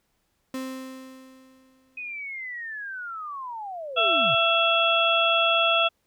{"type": "tone with exponential decay", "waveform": "35% pulse", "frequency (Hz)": 261.6, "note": "C4", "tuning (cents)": 0, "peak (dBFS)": -27, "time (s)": [0.54, 2.2], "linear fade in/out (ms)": 2, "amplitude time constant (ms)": 360}
{"type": "linear sweep", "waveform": "sine", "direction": "down", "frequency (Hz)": [2522, 108.4], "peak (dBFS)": -32, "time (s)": [1.97, 4.35], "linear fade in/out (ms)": 5}
{"type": "harmonic tone", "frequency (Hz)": 669, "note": "E5", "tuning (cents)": 25, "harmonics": [1, 2, 4, 5], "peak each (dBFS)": [-24, -24, -24, -24], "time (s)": [3.96, 5.89], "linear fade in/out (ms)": 20}
{"effects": ["pink hiss -72 dBFS RMS until 6.06 s"]}